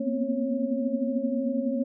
sine tone cluster, 231 / 240.5 / 254.2 / 266.9 / 549 Hz, A#3 / B3 / C4 / C4 / C#5, -16 / -46 / -50 / +35 / -17 cents, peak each -31 dBFS, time 0-1.84 s, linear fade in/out 10 ms, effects none

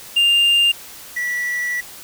triangle tone pair in turn, 2800 / 1952.1 Hz, F7 / B6, +4 / -21 cents, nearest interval tritone, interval 625 cents, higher first, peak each -10 / -18 dBFS, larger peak first, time 0.16-0.72 / 1.16-1.81 s, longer second, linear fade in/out 10 ms, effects white hiss -38 dBFS RMS until 2.03 s

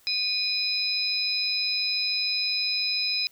sine tone cluster, 2464 / 4003 / 5050 Hz, D#7 / B7 / D#8, -17 / +23 / +25 cents, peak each -30 / -30 / -26 dBFS, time 0.07-3.27 s, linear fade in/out 0 ms, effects white hiss -59 dBFS RMS until 3.31 s

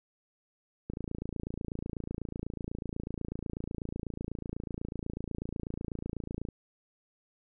click train, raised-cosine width 3 ms, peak -23 dBFS, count 158, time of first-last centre 0.9-6.487 s, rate 28.1 Hz, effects none

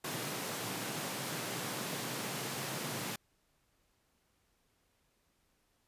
pink high-pass noise, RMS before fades -39 dBFS, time 0.04-3.16 s, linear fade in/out 5 ms, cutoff 110 Hz, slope 96 dB/octave, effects pink hiss -75 dBFS RMS until 5.87 s + resampled to 32000 Hz

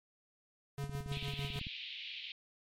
square tone with tremolo, 140.8 Hz, C#3, 27 cents sharp, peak -37 dBFS, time 0.78-1.59 s, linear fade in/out 0 ms, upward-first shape sine, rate 6.5 Hz, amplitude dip 75%
click train, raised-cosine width 5 ms, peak -31 dBFS, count 16, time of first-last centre 0.84-1.669 s, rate 18.1 Hz
pink band-pass noise, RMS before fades -45 dBFS, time 1.12-2.32 s, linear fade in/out 2 ms, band 2400 to 3900 Hz, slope 48 dB/octave
effects MP3 64 kbps

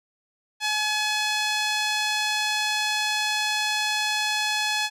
sawtooth tone with band-pass filter, 850 Hz, G#5, 40 cents sharp, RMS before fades -25 dBFS, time 0.6-4.9 s, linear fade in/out 50 ms, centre 3700 Hz, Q 0.89, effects none

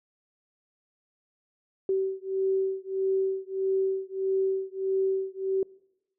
sine beating tone pair, 383 / 384.6 Hz, G4 / G4, -40 / -33 cents, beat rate 1.6 Hz, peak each -28 / -28 dBFS, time 1.89-5.63 s, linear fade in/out 2 ms, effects noise-tail reverb RT60 0.9 s tail -24 dB re dry

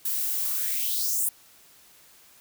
violet noise with high-pass filter sweep, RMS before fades -27 dBFS, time 0.05-1.29 s, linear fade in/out 5 ms, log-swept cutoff 310 to 9600 Hz, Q 3.5, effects white hiss -55 dBFS RMS until 2.4 s

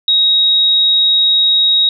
sine tone, 3788 Hz, A#7, 27 cents sharp, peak -8 dBFS, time 0.08-1.89 s, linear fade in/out 2 ms, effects none

